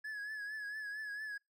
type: tone with vibrato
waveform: triangle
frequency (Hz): 1697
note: G#6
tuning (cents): +37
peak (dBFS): -38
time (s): 0.04-1.38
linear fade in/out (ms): 10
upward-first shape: triangle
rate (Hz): 4.4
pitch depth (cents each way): 64
effects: noise-tail reverb RT60 0.2 s tail -26 dB re dry